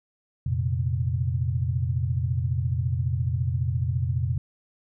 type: chord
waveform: sine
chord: F suspended fourth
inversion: none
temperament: just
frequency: 87.31 / 116.41 / 130.96 Hz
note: F2 / Bb2 / C3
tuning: 0 / -2 / +2 cents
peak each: -27 dBFS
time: 0.46-4.38 s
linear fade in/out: 5 ms
effects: none

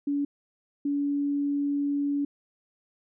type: tone pair in turn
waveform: sine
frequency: 285.2 / 285.2 Hz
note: C#4 / C#4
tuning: +49 / +49 cents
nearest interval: unison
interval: 0 cents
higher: neither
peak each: -24 dBFS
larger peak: neither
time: 0.07-0.25 / 0.85-2.25 s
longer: second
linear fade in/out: 5 ms
effects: none

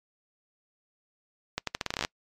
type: accelerating click train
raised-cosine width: 0.2 ms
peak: -11 dBFS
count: 13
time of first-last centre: 1.58-2.049 s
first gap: 93 ms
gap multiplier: 0.82
effects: noise-tail reverb RT60 0.1 s tail -25 dB re dry + MP3 96 kbps

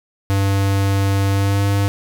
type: tone with pitch glide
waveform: square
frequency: 98.4 to 99.89 Hz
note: G2 to G2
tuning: +7 to +33 cents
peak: -15 dBFS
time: 0.3-1.88 s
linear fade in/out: 0 ms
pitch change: +26 cents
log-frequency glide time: 1.29-1.63 s
effects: none

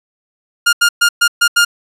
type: tone bursts at uneven times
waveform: sawtooth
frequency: 1411 Hz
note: F6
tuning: 17 cents sharp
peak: -4 dBFS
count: 6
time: 0.66-0.73 / 0.81-0.89 / 1.01-1.09 / 1.21-1.28 / 1.41-1.48 / 1.56-1.65 s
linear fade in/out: 10 ms
effects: low-pass 12000 Hz 12 dB/octave

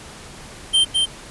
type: tone with echo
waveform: square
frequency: 3136 Hz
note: G7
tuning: in tune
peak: -13 dBFS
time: 0.73-0.85 s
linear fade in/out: 20 ms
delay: 210 ms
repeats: 1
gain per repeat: -3 dB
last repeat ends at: 1.06 s
effects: pink hiss -39 dBFS RMS until 1.3 s + resampled to 24000 Hz

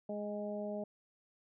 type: harmonic tone with a mistuned harmonic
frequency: 207.7 Hz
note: G#3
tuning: in tune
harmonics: 1 / 2 / 3 / 4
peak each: -41 / -44 / -40 / -52 dBFS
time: 0.09-0.84 s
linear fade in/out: 5 ms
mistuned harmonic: 4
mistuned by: -16 cents
effects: none

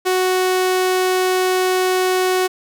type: tone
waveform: sawtooth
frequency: 370 Hz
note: F#4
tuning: in tune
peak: -11 dBFS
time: 0.05-2.48 s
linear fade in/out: 20 ms
effects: none

